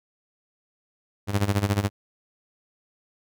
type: tone with tremolo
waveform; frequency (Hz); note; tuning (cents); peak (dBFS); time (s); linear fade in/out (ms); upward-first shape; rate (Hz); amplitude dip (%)
sawtooth; 100.9; G#2; -49; -14; 1.27-1.9; 50; sine; 14; 85
effects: none